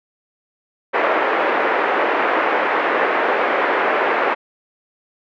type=band-pass noise; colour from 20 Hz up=pink; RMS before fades=-18 dBFS; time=0.93-4.35 s; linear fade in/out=20 ms; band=380 to 2100 Hz; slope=24 dB/octave; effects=none